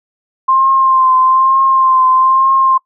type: tone with vibrato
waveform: sine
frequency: 1052 Hz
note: C6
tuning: 9 cents sharp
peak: -7 dBFS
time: 0.48-2.78 s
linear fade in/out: 10 ms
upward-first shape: triangle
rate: 1.1 Hz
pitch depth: 34 cents each way
effects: noise-tail reverb RT60 0.1 s tail -22 dB re dry